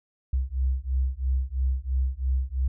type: beating tone pair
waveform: sine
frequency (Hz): 63.7 / 66.7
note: C2 / C2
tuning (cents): -46 / +34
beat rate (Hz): 3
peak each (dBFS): -26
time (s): 0.33-2.68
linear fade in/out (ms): 5
effects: none